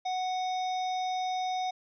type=harmonic tone; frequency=740 Hz; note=F#5; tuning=in tune; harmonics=1 / 3 / 5 / 7 / 8; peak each=-29 / -44 / -42 / -49 / -51 dBFS; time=0.05-1.71 s; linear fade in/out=10 ms; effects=none